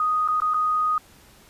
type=tone with dropouts; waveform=sine; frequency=1244.5 Hz; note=D#6; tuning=in tune; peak=-19 dBFS; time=0-0.98 s; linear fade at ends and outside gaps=2 ms; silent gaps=0.277-0.285 / 0.402-0.419 / 0.537-0.543 s; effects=pink hiss -52 dBFS RMS until 1.49 s + resampled to 32000 Hz